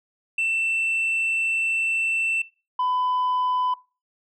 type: tone pair in turn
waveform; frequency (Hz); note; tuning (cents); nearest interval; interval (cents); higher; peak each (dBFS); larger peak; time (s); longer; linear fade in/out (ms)
sine; 2676 / 1002.4; E7 / B5; +25 / +25; octave + perfect fourth; 1700; first; -18; neither; 0.38-2.42 / 2.79-3.74; first; 5
effects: noise-tail reverb RT60 0.3 s tail -22 dB re dry + tanh soft clip ceiling -19 dBFS